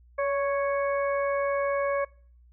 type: harmonic tone with a mistuned harmonic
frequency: 554 Hz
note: C#5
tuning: 1 cent flat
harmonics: 1 / 2 / 3 / 4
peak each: -25 / -31 / -36 / -38 dBFS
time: 0.18-2.05 s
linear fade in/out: 10 ms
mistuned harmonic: 1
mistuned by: +28 cents
effects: noise-tail reverb RT60 0.5 s tail -24 dB re dry + added 60 Hz sine -53 dBFS peak until 2.52 s